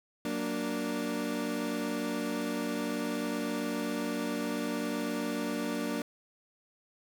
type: chord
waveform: 30% pulse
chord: Gb augmented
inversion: none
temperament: equal with one note detuned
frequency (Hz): 185.64 / 233.1 / 293.7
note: Gb3 / Bb3 / D4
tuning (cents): +6 / 0 / 0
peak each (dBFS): -37 / -32 / -32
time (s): 0.25-6.02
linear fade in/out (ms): 2
effects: none